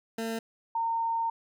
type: tone pair in turn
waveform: 20% pulse / sine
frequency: 226.1 / 915.4 Hz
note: A3 / A#5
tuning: +47 / -32 cents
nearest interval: 2 octaves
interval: 2421 cents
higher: second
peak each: -26 dBFS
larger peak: neither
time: 0.18-0.39 / 0.75-1.3 s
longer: second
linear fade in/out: 5 ms
effects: none